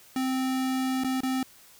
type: tone with dropouts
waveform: square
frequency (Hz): 260.7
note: C4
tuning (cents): -6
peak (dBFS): -26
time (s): 0.16-1.43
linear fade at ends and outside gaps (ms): 2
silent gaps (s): 1.037-1.045 / 1.206-1.233
effects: white hiss -54 dBFS RMS until 1.79 s